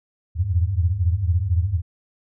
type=tone cluster; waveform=sine; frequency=82 / 86.1 / 99.8 Hz; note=E2 / F2 / G2; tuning=-9 / -24 / +32 cents; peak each=-22 dBFS; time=0.35-1.82 s; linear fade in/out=50 ms; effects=none